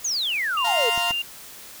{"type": "exponential sweep", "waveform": "sine", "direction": "down", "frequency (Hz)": [6910, 426.5], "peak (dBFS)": -22, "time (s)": [0.04, 0.9], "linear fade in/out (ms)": 10}
{"type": "tone", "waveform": "sine", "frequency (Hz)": 2794, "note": "F7", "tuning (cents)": 0, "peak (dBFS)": -23, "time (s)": [0.57, 1.22], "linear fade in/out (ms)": 5}
{"type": "chord", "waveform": "sawtooth", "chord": "F suspended fourth", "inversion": "none", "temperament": "equal", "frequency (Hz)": [698.5, 932.3, 1046.5], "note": ["F5", "Bb5", "C6"], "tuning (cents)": [0, 0, 0], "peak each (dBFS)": [-23, -25, -27], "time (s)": [0.64, 1.12], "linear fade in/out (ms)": 10}
{"type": "clicks", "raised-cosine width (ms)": 3, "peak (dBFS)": -25, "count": 2, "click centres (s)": [0.977, 1.108]}
{"effects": ["white hiss -42 dBFS RMS until 1.8 s"]}